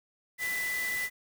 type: tone in noise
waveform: sine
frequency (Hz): 1992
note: B6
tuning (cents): +14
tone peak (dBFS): -30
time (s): 0.38-1.1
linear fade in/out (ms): 50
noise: white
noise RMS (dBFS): -39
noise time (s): 0.38-1.1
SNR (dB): +6
effects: none